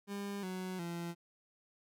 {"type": "tone with pitch steps", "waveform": "30% pulse", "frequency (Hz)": [200.9, 185.29, 170.9], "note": ["G3", "F#3", "F3"], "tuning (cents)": [43, 3, -37], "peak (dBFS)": -36, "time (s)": [0.07, 1.15], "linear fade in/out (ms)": 50, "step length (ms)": 360, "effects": []}